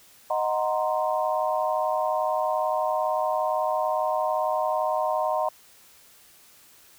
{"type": "chord", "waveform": "sine", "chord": "C half-diminished seventh", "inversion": "first", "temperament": "equal with one note detuned", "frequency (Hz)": [622.3, 740, 935, 1046.5], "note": ["Eb5", "Gb5", "Bb5", "C6"], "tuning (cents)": [0, 0, 5, 0], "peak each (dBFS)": [-26, -28, -29, -30], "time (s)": [0.3, 5.49], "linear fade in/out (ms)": 5, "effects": ["white hiss -54 dBFS RMS until 6.98 s"]}